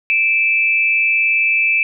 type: tone pair together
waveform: sine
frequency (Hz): 2349 / 2610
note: D7 / E7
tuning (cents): 0 / -18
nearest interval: major second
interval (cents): 182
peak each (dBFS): -15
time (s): 0.1-1.83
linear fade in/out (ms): 0
effects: none